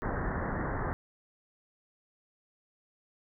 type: low-pass noise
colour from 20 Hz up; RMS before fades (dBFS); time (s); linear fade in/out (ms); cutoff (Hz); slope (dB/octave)
pink; -33; 0.02-0.93; 0; 1900; 96
effects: none